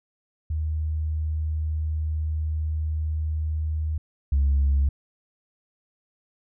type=tone pair in turn; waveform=sine; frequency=77.78 / 69.44 Hz; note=D#2 / C#2; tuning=0 / +4 cents; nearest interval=major second; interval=196 cents; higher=first; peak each=-23 / -16 dBFS; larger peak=second; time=0.5-3.98 / 4.32-4.89 s; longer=first; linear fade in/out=5 ms; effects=tanh soft clip ceiling -15 dBFS